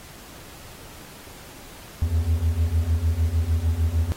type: beating tone pair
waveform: triangle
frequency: 77.78 / 84.38 Hz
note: D#2 / E2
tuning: 0 / +41 cents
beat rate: 6.6 Hz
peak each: -22 / -19 dBFS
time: 2.02-4.12 s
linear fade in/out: 0 ms
effects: pink hiss -44 dBFS RMS until 4.16 s + AAC 48 kbps